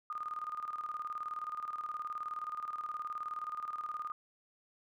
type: tone with tremolo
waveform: sine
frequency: 1225 Hz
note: D#6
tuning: 27 cents flat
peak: -35 dBFS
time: 0.1-4.12 s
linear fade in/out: 2 ms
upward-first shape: square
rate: 19 Hz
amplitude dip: 65%
effects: none